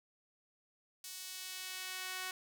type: tone with high-pass filter sweep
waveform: sawtooth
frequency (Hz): 371.6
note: F#4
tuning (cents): +7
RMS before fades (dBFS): -44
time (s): 1.04-2.31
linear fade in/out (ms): 2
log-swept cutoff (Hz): 5200 to 1400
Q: 0.78
effects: none